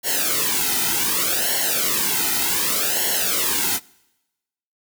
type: noise with flanger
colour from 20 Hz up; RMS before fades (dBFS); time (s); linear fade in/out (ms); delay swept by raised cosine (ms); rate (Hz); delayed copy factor
white; -21; 0.03-3.8; 50; 0.81 to 1.8; 0.66; -0.85
effects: noise-tail reverb RT60 1.0 s tail -25 dB re dry